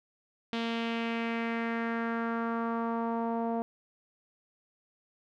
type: tone with low-pass filter sweep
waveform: sawtooth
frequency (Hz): 230.4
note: A#3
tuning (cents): -20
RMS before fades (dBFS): -32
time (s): 0.53-3.62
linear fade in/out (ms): 0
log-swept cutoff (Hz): 3500 to 760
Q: 2.5
effects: none